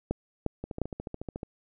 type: two click trains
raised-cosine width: 2 ms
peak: -22 / -14 dBFS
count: 12 / 3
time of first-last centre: 0.64-1.431 / 0.11-0.817 s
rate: 13.9 / 2.83 Hz
effects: none